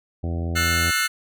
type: harmonic tone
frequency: 84.3 Hz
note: E2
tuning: 39 cents sharp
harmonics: 1 / 2 / 3 / 4 / 5 / 6 / 7 / 8 / 9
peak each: -24 / -32 / -34 / -36 / -41 / -43 / -41 / -44 / -44 dBFS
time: 0.23-0.91 s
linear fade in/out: 10 ms
type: chord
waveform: sawtooth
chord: F# half-diminished seventh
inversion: third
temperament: just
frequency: 1332 / 1480 / 1776 / 2131 Hz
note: E6 / F#6 / A6 / C7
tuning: +18 / 0 / +16 / +31 cents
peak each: -23 / -20 / -25 / -21 dBFS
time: 0.55-1.08 s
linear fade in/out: 20 ms
effects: none